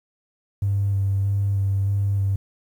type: tone with vibrato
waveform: triangle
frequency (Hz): 98.9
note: G2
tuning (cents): +16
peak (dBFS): -15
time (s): 0.62-2.36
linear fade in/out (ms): 5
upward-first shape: square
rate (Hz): 1.6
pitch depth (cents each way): 15
effects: tanh soft clip ceiling -16 dBFS + 9-bit